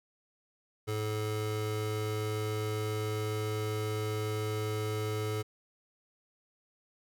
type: tone pair together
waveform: square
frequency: 107.38 / 429.5 Hz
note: A2 / A4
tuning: -42 / -42 cents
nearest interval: 2 octaves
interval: 2400 cents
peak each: -34 / -36 dBFS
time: 0.87-5.43 s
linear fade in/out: 20 ms
effects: none